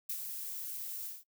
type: noise with ADSR envelope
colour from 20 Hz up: violet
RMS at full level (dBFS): -36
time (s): 0.09-1.24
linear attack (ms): 8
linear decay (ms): 75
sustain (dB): -5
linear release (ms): 180
effects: noise-tail reverb RT60 0.1 s tail -22 dB re dry